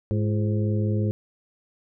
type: harmonic tone with a mistuned harmonic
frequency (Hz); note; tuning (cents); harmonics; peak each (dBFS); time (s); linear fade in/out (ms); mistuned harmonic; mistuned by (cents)
105.3; G#2; +24; 1 / 2 / 3 / 4 / 5; -22 / -28 / -32 / -34 / -36; 0.11-1.11; 0; 3; +120
effects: none